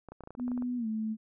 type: clicks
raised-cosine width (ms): 1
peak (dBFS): -31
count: 12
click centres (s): 0.087 / 0.12 / 0.207 / 0.237 / 0.274 / 0.306 / 0.351 / 0.398 / 0.48 / 0.517 / 0.577 / 0.623
type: tone with pitch glide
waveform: sine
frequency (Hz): 246.9 to 218.7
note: B3 to A3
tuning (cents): 0 to -10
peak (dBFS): -30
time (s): 0.37-1.17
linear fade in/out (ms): 50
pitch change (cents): -210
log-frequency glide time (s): 0.77-0.87
effects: none